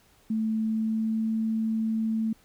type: tone with pitch glide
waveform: sine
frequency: 220 to 221.8 Hz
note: A3 to A3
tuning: 0 to +14 cents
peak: -24 dBFS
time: 0.3-2.33 s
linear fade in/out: 5 ms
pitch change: +14 cents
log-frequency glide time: 0.61-1.3 s
effects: pink hiss -61 dBFS RMS until 2.44 s